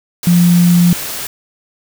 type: tone in noise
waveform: sine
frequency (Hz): 174.61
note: F3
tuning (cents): 0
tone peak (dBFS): -6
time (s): 0.27-0.93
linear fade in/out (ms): 2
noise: white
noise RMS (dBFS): -23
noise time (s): 0.23-1.27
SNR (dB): +14
effects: none